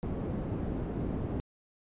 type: low-pass noise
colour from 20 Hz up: white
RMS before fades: -34 dBFS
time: 0.03-1.4 s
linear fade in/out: 0 ms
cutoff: 270 Hz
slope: 12 dB/octave
effects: resampled to 8000 Hz